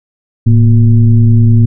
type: tone with frequency modulation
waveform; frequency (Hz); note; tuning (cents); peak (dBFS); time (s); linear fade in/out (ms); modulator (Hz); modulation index
sine; 110; A2; 0; -3; 0.46-1.66; 10; 125; 0.69
effects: none